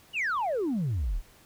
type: exponential sweep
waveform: sine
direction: down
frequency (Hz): 3020 to 31.44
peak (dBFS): -24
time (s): 0.13-1.22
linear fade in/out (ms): 50
effects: tanh soft clip ceiling -24 dBFS + pink hiss -57 dBFS RMS until 1.45 s